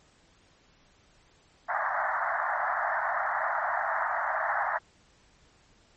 pink band-pass noise, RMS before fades -29 dBFS, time 1.68-4.79 s, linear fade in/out 20 ms, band 630 to 1900 Hz, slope 96 dB/octave, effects pink hiss -62 dBFS RMS until 5.96 s + MP3 32 kbps

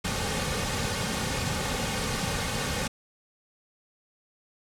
pink noise with comb filter, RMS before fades -29 dBFS, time 0.04-2.88 s, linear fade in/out 10 ms, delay 3 ms, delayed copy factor -0.6, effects low-pass 9000 Hz 12 dB/octave

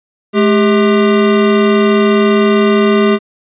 square tone pair together, 213.5 / 399.3 Hz, G#3 / G4, +48 / +32 cents, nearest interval major seventh, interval 1084 cents, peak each -11 dBFS, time 0.33-3.19 s, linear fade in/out 50 ms, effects resampled to 8000 Hz

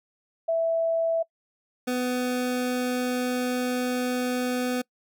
sine / 25% pulse tone pair in turn, 659.3 / 249.8 Hz, E5 / B3, 0 / +20 cents, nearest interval octave + perfect fourth, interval 1680 cents, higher first, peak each -21 dBFS, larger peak neither, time 0.48-1.23 / 1.87-4.82 s, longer second, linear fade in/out 10 ms, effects noise-tail reverb RT60 0.1 s tail -25 dB re dry

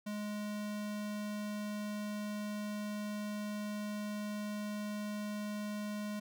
square tone, 208.8 Hz, G#3, 10 cents sharp, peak -38 dBFS, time 0.06-6.2 s, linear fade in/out 10 ms, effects none

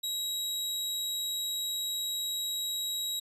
sawtooth tone, 3841 Hz, B7, 49 cents flat, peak -28 dBFS, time 0.03-3.2 s, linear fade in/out 10 ms, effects resampled to 32000 Hz

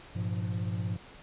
triangle tone cluster, 101.6 / 118.5 / 174.1 Hz, G#2 / A#2 / F3, -38 / +29 / -5 cents, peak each -30 / -34 / -34 dBFS, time 0.15-0.97 s, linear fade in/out 10 ms, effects pink hiss -51 dBFS RMS until 1.22 s + resampled to 8000 Hz

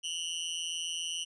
sawtooth tone with amplitude modulation, 2952 Hz, F#7, 5 cents flat, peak -26 dBFS, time 0.03-1.25 s, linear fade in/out 20 ms, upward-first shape sine, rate 167 Hz, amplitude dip 100%, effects resampled to 22050 Hz

